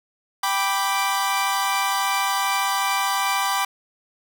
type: chord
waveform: sawtooth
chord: G major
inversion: none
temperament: equal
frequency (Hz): 784 / 987.8 / 1174.7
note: G5 / B5 / D6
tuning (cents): 0 / 0 / 0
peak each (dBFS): -21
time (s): 0.43-3.65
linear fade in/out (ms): 5
effects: 9-bit